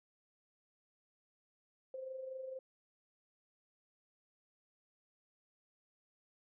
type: tone with amplitude modulation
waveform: sine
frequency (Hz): 523.3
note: C5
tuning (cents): 0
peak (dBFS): -40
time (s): 1.94-2.59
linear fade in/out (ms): 2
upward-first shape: sine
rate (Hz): 24.3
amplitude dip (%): 50
effects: none